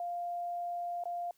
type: tone with dropouts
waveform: sine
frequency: 698.5 Hz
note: F5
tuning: in tune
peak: -34 dBFS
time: 0-1.31 s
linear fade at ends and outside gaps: 2 ms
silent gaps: 1.038-1.055 s
effects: white hiss -71 dBFS RMS until 1.37 s